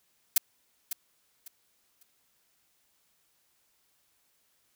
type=noise with echo; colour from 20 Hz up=blue; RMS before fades=-20 dBFS; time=0.36-0.38 s; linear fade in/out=5 ms; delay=550 ms; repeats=3; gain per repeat=-12 dB; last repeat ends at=2.03 s; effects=white hiss -71 dBFS RMS until 4.75 s